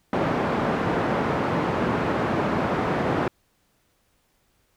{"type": "band-pass noise", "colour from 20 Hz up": "pink", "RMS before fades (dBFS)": -24, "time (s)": [0.13, 3.28], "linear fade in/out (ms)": 2, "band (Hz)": [150, 1300], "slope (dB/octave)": 12, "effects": ["pink hiss -67 dBFS RMS until 4.76 s"]}